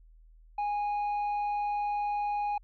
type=tone with tanh clipping; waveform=sine; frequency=825 Hz; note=G#5; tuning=12 cents flat; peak=-29 dBFS; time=0.58-2.58 s; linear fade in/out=5 ms; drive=4 dB; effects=added 40 Hz sine -53 dBFS peak until 2.63 s